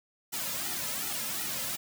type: noise with flanger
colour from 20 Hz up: white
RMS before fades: -34 dBFS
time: 0.32-1.77 s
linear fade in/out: 20 ms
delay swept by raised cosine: 1.8 to 2.7 ms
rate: 2.7 Hz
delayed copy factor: -0.9
effects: none